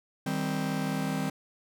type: chord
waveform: 45% pulse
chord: C minor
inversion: first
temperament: just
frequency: 156.98 / 196.22 / 261.6 Hz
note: Eb3 / G3 / C4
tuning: +16 / +2 / 0 cents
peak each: -33 dBFS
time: 0.26-1.3 s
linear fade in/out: 5 ms
effects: none